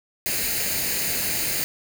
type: noise with comb filter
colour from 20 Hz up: white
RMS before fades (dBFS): -25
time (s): 0.26-1.64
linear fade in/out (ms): 0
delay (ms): 0.44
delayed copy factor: +0.6
effects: none